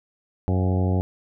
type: harmonic tone with a mistuned harmonic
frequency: 92.5 Hz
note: F#2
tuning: in tune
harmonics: 1 / 2 / 3 / 4 / 5 / 6 / 7 / 8 / 9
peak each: -20 / -26 / -30 / -32 / -34 / -36 / -37 / -38 / -39 dBFS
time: 0.48-1.01 s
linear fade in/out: 0 ms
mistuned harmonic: 7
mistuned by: +46 cents
effects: none